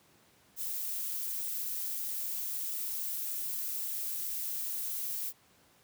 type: noise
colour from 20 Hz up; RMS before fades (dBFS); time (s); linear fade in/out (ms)
violet; -36; 0.56-5.33; 50
effects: pink hiss -64 dBFS RMS until 5.83 s + high-pass 100 Hz 12 dB/octave